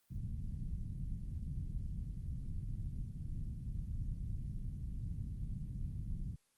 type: low-pass noise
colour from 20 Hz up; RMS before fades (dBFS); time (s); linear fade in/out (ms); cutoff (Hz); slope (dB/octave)
pink; -41; 0.1-6.36; 10; 170; 24
effects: white hiss -75 dBFS RMS until 6.57 s + Opus 24 kbps